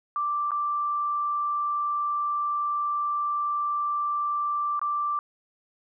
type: tone with dropouts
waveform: sine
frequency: 1174.7 Hz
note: D6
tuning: in tune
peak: -24 dBFS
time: 0.16-5.19 s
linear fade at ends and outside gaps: 1 ms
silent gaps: 0.508-0.517 / 4.794-4.815 s
effects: none